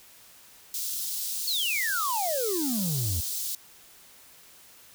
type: high-pass noise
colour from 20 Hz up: white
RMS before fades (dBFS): -32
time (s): 0.74-3.55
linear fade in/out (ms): 2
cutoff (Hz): 3900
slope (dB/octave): 24
type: exponential sweep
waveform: triangle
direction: down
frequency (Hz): 4511 to 77.78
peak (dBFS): -25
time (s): 1.47-3.21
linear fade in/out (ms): 10
effects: white hiss -53 dBFS RMS until 4.94 s